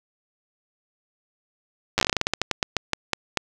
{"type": "slowing click train", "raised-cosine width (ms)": 0.2, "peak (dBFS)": -3, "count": 20, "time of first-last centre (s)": [1.98, 3.373], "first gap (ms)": 9, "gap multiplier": 1.2, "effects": []}